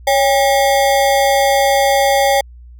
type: ring-modulated tone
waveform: square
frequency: 680 Hz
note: F5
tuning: 46 cents flat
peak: -8 dBFS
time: 0.07-2.41 s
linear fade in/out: 5 ms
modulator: 123 Hz
effects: added 60 Hz sine -35 dBFS peak until 2.79 s

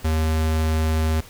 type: tone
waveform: square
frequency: 79.1 Hz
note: D#2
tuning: 29 cents sharp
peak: -19 dBFS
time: 0.04-1.21 s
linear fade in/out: 10 ms
effects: pink hiss -44 dBFS RMS until 1.29 s

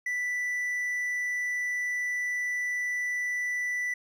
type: tone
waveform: triangle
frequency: 1975.5 Hz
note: B6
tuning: in tune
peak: -26 dBFS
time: 0.06-3.94 s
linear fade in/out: 5 ms
effects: none

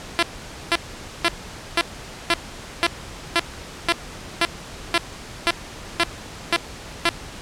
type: tone bursts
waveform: 5% pulse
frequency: 340 Hz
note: F4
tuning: 46 cents flat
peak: -4 dBFS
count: 14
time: 0.19-7.092 s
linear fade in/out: 0 ms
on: 38 ms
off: 490 ms
effects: pink hiss -37 dBFS RMS until 7.41 s + low-pass 8000 Hz 12 dB/octave

